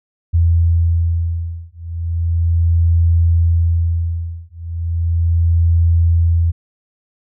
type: beating tone pair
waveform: sine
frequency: 83.8 / 84.16 Hz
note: E2 / E2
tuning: +29 / +36 cents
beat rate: 0.36 Hz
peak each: -15 dBFS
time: 0.33-6.52 s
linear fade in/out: 20 ms
effects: none